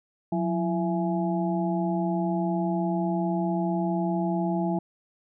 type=harmonic tone with a mistuned harmonic; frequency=167.7 Hz; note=E3; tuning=30 cents sharp; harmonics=1 / 2 / 4 / 5; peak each=-26 / -29 / -32 / -33 dBFS; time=0.32-4.79 s; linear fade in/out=5 ms; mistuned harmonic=1; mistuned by=+120 cents; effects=none